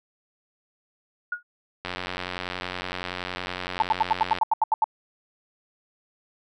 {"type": "tone with exponential decay", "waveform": "sine", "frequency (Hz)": 1442, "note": "F#6", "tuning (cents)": -45, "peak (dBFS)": -22, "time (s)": [1.32, 1.43], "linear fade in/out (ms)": 5, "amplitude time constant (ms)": 23}
{"type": "click train", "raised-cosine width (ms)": 0.3, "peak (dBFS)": -14, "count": 231, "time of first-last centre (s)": [1.85, 4.386], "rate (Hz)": 90.7}
{"type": "tone bursts", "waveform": "sine", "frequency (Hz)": 880, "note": "A5", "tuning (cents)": 0, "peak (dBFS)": -16, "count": 11, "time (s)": [3.8, 4.842], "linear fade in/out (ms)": 2, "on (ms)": 22, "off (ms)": 80}
{"effects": []}